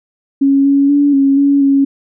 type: tone with pitch steps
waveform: sine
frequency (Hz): 275.6 / 278.9 / 286.5 / 274.7 / 281.1 / 276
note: C#4 / C#4 / D4 / C#4 / C#4 / C#4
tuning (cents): -10 / +11 / -43 / -16 / +24 / -7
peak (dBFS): -7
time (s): 0.41-1.85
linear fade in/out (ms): 10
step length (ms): 240
effects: none